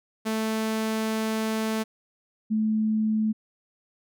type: tone pair in turn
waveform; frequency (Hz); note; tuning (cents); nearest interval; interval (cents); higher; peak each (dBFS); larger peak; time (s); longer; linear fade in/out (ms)
sawtooth / sine; 220 / 217.1; A3 / A3; 0 / -23; unison; 23; first; -21; neither; 0.25-1.84 / 2.5-3.33; first; 20
effects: none